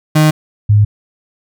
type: tone pair in turn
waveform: 35% pulse / sine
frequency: 154.4 / 104.36 Hz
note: D#3 / G#2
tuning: -13 / +9 cents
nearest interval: perfect fifth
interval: 678 cents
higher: first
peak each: -5 dBFS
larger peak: neither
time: 0.15-0.31 / 0.69-0.85 s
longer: neither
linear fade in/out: 10 ms
effects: none